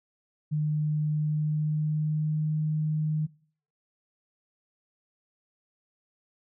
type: tone with pitch glide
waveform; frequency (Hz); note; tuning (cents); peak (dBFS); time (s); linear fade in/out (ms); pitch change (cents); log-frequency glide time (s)
sine; 151.7 to 154.17; D#3 to D#3; -44 to -16; -24; 0.51-3.27; 20; +28; 1.12-2.56
effects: noise-tail reverb RT60 0.5 s tail -22 dB re dry